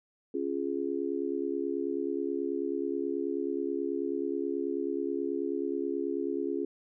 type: chord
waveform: sine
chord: Db major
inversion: none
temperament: just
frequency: 277.2 / 346.5 / 415.8 Hz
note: Db4 / F4 / Ab4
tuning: 0 / -14 / +2 cents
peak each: -34 / -33 / -34 dBFS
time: 0.34-6.65 s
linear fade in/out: 5 ms
effects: none